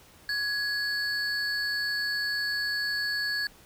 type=tone pair together; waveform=triangle; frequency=1672 / 4454 Hz; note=G#6 / C#8; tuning=+11 / +7 cents; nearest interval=octave + perfect fourth; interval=1696 cents; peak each=-26 / -29 dBFS; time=0.29-3.47 s; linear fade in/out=2 ms; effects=tanh soft clip ceiling -21 dBFS + pink hiss -55 dBFS RMS until 3.65 s